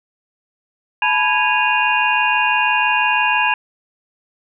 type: tone cluster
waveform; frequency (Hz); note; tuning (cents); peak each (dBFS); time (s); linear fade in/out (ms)
sine; 858 / 984 / 1649 / 2481 / 2775; A5 / B5 / G#6 / D#7 / F7; -44 / -7 / -13 / -6 / -12; -20; 1.02-3.54; 2
effects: none